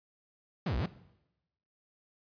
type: exponential two-way sweep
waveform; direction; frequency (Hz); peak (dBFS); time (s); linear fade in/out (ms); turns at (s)
40% pulse; down then up; 218.7 to 51.91 to 218.7; -29; 0.66-0.86; 5; 0.77
effects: noise-tail reverb RT60 0.9 s tail -17 dB re dry + resampled to 11025 Hz